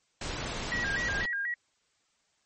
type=noise; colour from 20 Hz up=pink; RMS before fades=-35 dBFS; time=0.21-1.26 s; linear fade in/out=5 ms
type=tone with vibrato; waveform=sine; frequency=1760 Hz; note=A6; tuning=in tune; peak=-29 dBFS; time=0.72-1.54 s; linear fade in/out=2 ms; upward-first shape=square; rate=4.1 Hz; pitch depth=150 cents each way
effects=white hiss -72 dBFS RMS until 2.45 s + MP3 32 kbps